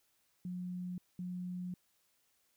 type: tone bursts at uneven times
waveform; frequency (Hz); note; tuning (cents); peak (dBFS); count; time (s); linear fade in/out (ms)
sine; 180; F#3; -47; -38; 2; 0.45-0.98 / 1.19-1.74; 2
effects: white hiss -75 dBFS RMS until 2.56 s